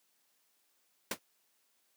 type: noise with exponential decay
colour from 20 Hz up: pink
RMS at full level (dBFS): -27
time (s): 1.11-1.19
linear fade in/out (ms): 5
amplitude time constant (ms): 16
effects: white hiss -74 dBFS RMS until 1.96 s + high-pass 200 Hz 12 dB/octave